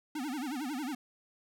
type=tone with vibrato; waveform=square; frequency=276 Hz; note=C#4; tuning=7 cents flat; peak=-35 dBFS; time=0.15-0.95 s; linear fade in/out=5 ms; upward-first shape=sine; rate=11 Hz; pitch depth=220 cents each way; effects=none